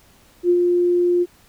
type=tone with ADSR envelope; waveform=sine; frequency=352.4 Hz; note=F4; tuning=16 cents sharp; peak=-11 dBFS; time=0.43-1.26 s; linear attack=66 ms; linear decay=65 ms; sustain=-3 dB; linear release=39 ms; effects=pink hiss -53 dBFS RMS until 1.48 s